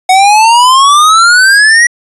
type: exponential sweep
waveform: square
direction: up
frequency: 737 to 1936 Hz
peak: -3 dBFS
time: 0.09-1.87 s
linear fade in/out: 5 ms
effects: resampled to 24000 Hz